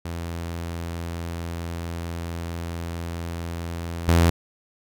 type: tone with level steps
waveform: sawtooth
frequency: 84.5 Hz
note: E2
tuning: 43 cents sharp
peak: -25 / -11 dBFS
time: 0.05-4.3 s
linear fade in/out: 5 ms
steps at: 4.08 s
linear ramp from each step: 2 ms
effects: none